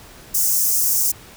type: high-pass noise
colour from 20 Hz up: white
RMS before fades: -18 dBFS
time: 0.34-1.12 s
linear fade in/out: 10 ms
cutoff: 5500 Hz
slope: 48 dB/octave
effects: pink hiss -43 dBFS RMS until 1.36 s